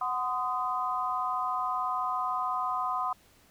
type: chord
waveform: sine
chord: C diminished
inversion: second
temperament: equal with one note detuned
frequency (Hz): 740 / 1026.2 / 1244.5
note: Gb5 / C6 / Eb6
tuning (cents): 0 / -34 / 0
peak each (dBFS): -34 / -31 / -32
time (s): 0.01-3.13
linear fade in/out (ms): 5
effects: pink hiss -61 dBFS RMS until 3.5 s